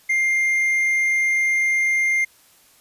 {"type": "tone", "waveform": "triangle", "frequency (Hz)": 2108, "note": "C7", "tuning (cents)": 12, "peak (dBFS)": -15, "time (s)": [0.09, 2.25], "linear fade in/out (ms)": 10, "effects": ["white hiss -54 dBFS RMS until 2.8 s", "resampled to 32000 Hz"]}